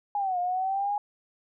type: linear two-way sweep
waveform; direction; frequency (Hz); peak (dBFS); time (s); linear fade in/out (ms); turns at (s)
sine; down then up; 830.6 to 706 to 830.6; -25; 0.15-0.98; 2; 0.39
effects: none